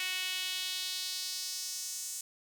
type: tone with high-pass filter sweep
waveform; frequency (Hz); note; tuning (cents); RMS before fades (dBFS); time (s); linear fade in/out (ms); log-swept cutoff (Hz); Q
sawtooth; 370; F#4; 0; -37; 0-2.21; 2; 2500 to 7200; 2.2
effects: none